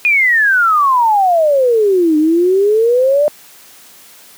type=exponential two-way sweep; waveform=sine; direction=down then up; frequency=2489 to 300.5 to 605 Hz; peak=-8 dBFS; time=0.05-3.28 s; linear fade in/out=0 ms; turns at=2.17 s; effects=white hiss -41 dBFS RMS until 4.37 s + high-pass 150 Hz 12 dB/octave